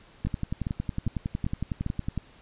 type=two click trains; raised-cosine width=5 ms; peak=-16 / -16 dBFS; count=5 / 22; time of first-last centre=0.27-1.864 / 0.25-2.177 s; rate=2.51 / 10.9 Hz; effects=pink hiss -55 dBFS RMS until 2.41 s + resampled to 8000 Hz